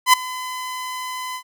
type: tone with ADSR envelope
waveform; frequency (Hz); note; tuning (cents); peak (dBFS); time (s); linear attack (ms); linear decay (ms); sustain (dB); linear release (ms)
sawtooth; 1014; B5; +45; -3; 0.06-1.43; 74; 6; -20; 77
effects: none